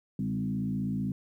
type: tone with frequency modulation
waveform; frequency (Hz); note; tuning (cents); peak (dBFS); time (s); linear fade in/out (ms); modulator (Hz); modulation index
sine; 196; G3; 0; -28; 0.19-1.12; 2; 55.8; 1.2
effects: 11-bit

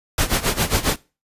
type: noise with tremolo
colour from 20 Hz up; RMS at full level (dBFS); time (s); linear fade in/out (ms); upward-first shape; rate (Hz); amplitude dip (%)
pink; -17; 0.18-0.96; 2; sine; 7.4; 85
effects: noise-tail reverb RT60 0.3 s tail -21 dB re dry + resampled to 32000 Hz

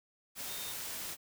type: tone in noise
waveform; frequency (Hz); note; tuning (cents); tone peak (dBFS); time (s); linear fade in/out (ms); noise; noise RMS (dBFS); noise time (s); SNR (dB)
sine; 3663; A#7; -31; -46; 0.46-0.75; 50; white; -41; 0.35-1.17; -8
effects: none

